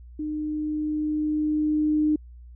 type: tone with level ramp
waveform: sine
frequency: 304.3 Hz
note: D#4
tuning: 38 cents flat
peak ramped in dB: -27 to -18 dBFS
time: 0.19-2.16 s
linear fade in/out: 5 ms
effects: added 60 Hz sine -42 dBFS peak until 2.55 s